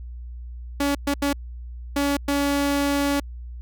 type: tone bursts at uneven times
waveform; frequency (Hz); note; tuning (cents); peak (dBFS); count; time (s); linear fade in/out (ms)
sawtooth; 283.3; C#4; +38; -16; 5; 0.8-0.95 / 1.07-1.14 / 1.22-1.33 / 1.96-2.17 / 2.28-3.2; 5
effects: added 60 Hz sine -33 dBFS peak until 3.61 s